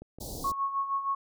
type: click train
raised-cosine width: 2 ms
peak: -31 dBFS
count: 4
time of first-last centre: 0.02-0.518 s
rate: 6.03 Hz
type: band-stop noise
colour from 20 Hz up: pink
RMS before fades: -39 dBFS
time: 0.2-0.52 s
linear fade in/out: 10 ms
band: 810 to 4000 Hz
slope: 48 dB/octave
type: tone with tremolo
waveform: sine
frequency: 1100 Hz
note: C#6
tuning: 14 cents flat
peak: -25 dBFS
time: 0.44-1.15 s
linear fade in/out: 5 ms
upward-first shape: sine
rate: 6.4 Hz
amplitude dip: 65%
effects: none